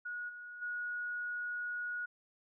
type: tone with level steps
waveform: sine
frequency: 1453 Hz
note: F#6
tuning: 32 cents flat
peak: -38 / -45 / -36 dBFS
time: 0.05-2.06 s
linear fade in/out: 10 ms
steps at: 0.28 / 0.61 s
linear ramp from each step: 20 ms
effects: none